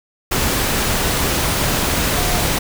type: tone in noise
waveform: sine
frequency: 716 Hz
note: F5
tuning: 43 cents sharp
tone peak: -27 dBFS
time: 2.15-2.45 s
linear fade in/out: 10 ms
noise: pink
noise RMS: -18 dBFS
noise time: 0.31-2.59 s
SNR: -12 dB
effects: none